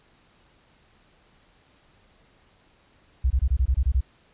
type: tone bursts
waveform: sine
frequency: 64.3 Hz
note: C2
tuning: 30 cents flat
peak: -17 dBFS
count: 9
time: 3.24-4.009 s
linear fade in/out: 10 ms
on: 65 ms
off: 23 ms
effects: pink hiss -60 dBFS RMS until 4.33 s + resampled to 8000 Hz